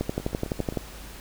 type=two click trains; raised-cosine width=2 ms; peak=-12 / -22 dBFS; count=10 / 5; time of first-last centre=0.01-0.773 / 0.2-0.724 s; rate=11.8 / 7.63 Hz; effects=added 50 Hz sine -43 dBFS peak until 1.2 s + pink hiss -44 dBFS RMS until 1.2 s